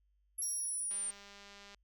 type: linear sweep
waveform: sine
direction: down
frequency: 11240 to 8850 Hz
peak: -35 dBFS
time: 0.38-1.11 s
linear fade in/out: 10 ms
type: tone with exponential decay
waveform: square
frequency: 5680 Hz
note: F8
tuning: 28 cents sharp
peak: -39 dBFS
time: 0.42-1.44 s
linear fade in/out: 2 ms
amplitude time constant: 220 ms
type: click train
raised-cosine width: 0.2 ms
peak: -37 dBFS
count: 169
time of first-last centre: 0.91-1.746 s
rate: 201 Hz
effects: added 50 Hz sine -70 dBFS peak until 1.83 s